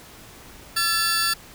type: tone cluster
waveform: sawtooth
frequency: 1349 / 1731 / 4595 Hz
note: E6 / A6 / D8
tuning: +40 / -29 / -39 cents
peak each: -22 / -22 / -20 dBFS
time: 0.76-1.34 s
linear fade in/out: 10 ms
effects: pink hiss -45 dBFS RMS until 1.54 s